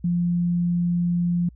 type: tone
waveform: sine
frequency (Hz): 174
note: F3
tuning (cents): -6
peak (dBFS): -19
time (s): 0.04-1.49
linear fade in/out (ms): 5
effects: added 60 Hz sine -45 dBFS peak until 1.55 s